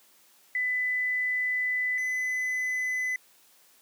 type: tone pair in turn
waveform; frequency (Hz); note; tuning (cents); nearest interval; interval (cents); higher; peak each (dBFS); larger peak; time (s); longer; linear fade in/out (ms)
sine / triangle; 2000 / 2011; B6 / B6; +21 / +31; unison; 10; second; -25; neither; 0.55-1.98 / 1.98-3.16; first; 2
effects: white hiss -60 dBFS RMS until 3.81 s + high-pass 200 Hz 12 dB/octave